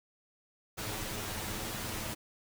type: noise with comb filter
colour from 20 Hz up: pink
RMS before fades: -38 dBFS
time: 0.77-2.15 s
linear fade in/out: 20 ms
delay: 9.3 ms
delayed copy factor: +0.6
effects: none